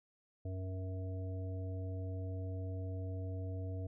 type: harmonic tone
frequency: 93.6 Hz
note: F#2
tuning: 20 cents sharp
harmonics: 1 / 3 / 5 / 7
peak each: -38 / -49 / -51 / -52 dBFS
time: 0.45-3.87 s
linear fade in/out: 5 ms
effects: none